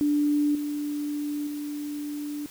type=tone with level steps; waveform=sine; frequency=293.7 Hz; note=D4; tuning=in tune; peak=-20 / -27 / -30 dBFS; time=0.01-2.46 s; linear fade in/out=0 ms; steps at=0.55 / 1.47 s; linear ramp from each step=2 ms; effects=white hiss -47 dBFS RMS until 2.5 s